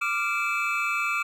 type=tone cluster; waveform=triangle; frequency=1180 / 1385 / 2330 / 2596 Hz; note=D6 / F6 / D7 / E7; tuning=+8 / -15 / -14 / -27 cents; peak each=-28 dBFS; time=0.01-1.23 s; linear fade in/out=10 ms; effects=none

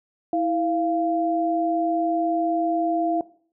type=tone pair together; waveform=sine; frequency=326.4 / 692 Hz; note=E4 / F5; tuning=-17 / -16 cents; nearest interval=octave + minor second; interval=1301 cents; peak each=-23 / -22 dBFS; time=0.33-3.21 s; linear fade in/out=2 ms; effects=noise-tail reverb RT60 0.5 s tail -19 dB re dry

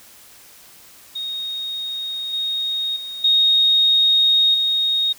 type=tone with level steps; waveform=sine; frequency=3729 Hz; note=A#7; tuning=in tune; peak=-24 / -20 / -28 / -12 / -16 dBFS; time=1.15-5.13 s; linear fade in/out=10 ms; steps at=2.33 / 2.96 / 3.24 / 4.54 s; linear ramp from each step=5 ms; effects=white hiss -46 dBFS RMS until 5.18 s

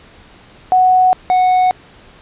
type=tone pair in turn; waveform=sine / triangle; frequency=740 / 736.9 Hz; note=F#5 / F#5; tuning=0 / -7 cents; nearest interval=unison; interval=7 cents; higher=first; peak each=-7 dBFS; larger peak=neither; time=0.72-1.13 / 1.3-1.71 s; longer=neither; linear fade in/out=0 ms; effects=pink hiss -43 dBFS RMS until 2.21 s + resampled to 8000 Hz

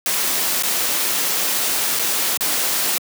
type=noise with dropouts; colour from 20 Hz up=white; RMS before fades=-20 dBFS; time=0.06-2.98 s; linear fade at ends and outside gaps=1 ms; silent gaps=0.625-0.634 / 1.99-1.994 / 2.372-2.408 s; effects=high-pass 200 Hz 12 dB/octave

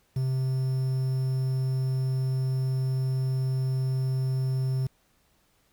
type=tone with quantisation; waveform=triangle; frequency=130.81 Hz; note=C3; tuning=in tune; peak=-22 dBFS; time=0.16-4.87 s; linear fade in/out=5 ms; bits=8; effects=pink hiss -67 dBFS RMS until 5.72 s

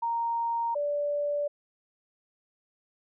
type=tone pair in turn; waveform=sine; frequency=930 / 582.1 Hz; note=A#5 / D5; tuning=-4 / -15 cents; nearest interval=minor sixth; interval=811 cents; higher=first; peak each=-26 dBFS; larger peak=neither; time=0.02-0.75 / 0.75-1.48 s; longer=neither; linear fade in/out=10 ms; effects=none

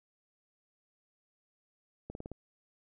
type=slowing click train; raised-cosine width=2 ms; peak=-28 dBFS; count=5; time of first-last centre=2.1-2.317 s; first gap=51 ms; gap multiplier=1.04; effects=none

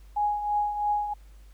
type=tone with tremolo; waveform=sine; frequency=830.6 Hz; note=G#5; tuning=in tune; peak=-21 dBFS; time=0.16-1.14 s; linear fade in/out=10 ms; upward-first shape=triangle; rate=3 Hz; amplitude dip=65%; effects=added 50 Hz sine -47 dBFS peak until 1.53 s + pink hiss -63 dBFS RMS until 1.53 s

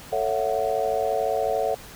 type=chord; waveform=sine; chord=F# minor seventh; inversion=first; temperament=just; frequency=444 / 555 / 666 / 740 Hz; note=A4 / C#5 / E5 / F#5; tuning=+16 / +2 / +18 / 0 cents; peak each=-27 dBFS; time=0.12-1.75 s; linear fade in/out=10 ms; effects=pink hiss -43 dBFS RMS until 1.95 s

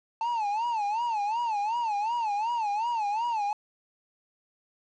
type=tone with vibrato; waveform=triangle; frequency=882 Hz; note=A5; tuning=4 cents sharp; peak=-24 dBFS; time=0.21-3.53 s; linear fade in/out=2 ms; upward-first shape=sine; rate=2.7 Hz; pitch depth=150 cents each way; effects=resampled to 16000 Hz + 9-bit

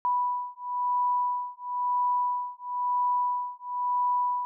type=beating tone pair; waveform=sine; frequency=985 / 985.99 Hz; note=B5 / B5; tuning=-5 / -3 cents; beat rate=0.99 Hz; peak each=-28 dBFS; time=0.05-4.45 s; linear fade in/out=0 ms; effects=none

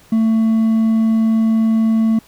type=tone with hard clipping; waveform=triangle; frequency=223 Hz; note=A3; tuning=23 cents sharp; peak=-12 dBFS; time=0.12-2.19 s; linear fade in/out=5 ms; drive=5 dB; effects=pink hiss -48 dBFS RMS until 2.27 s

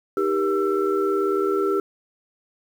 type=tone cluster; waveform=sine; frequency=314.4 / 394.3 / 472.6 / 1337 Hz; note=D#4 / G4 / A#4 / E6; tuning=+18 / +10 / +24 / +24 cents; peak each=-27 / -20 / -29 / -27 dBFS; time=0.17-1.8 s; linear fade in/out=2 ms; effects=tanh soft clip ceiling -9 dBFS + 8-bit

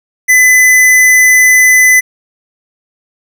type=tone; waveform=square; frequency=2011 Hz; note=B6; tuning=31 cents sharp; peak=-4 dBFS; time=0.28-2.01 s; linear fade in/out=20 ms; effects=none

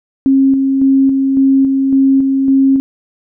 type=tone with tremolo; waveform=sine; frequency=270 Hz; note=C#4; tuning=45 cents flat; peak=-6 dBFS; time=0.26-2.8 s; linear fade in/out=0 ms; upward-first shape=square; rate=1.8 Hz; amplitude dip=35%; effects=none

